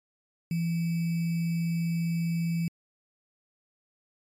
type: tone with sample-and-hold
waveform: sine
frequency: 167.5 Hz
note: E3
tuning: 28 cents sharp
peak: -25 dBFS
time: 0.51-2.68 s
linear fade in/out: 2 ms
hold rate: 2450 Hz
effects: MP3 64 kbps